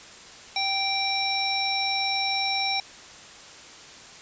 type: harmonic tone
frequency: 782 Hz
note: G5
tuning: 4 cents flat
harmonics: 1 / 3 / 5 / 7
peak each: -29 / -29 / -29 / -29 dBFS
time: 0.56-2.8 s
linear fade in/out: 2 ms
effects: white hiss -45 dBFS RMS until 4.21 s + resampled to 16000 Hz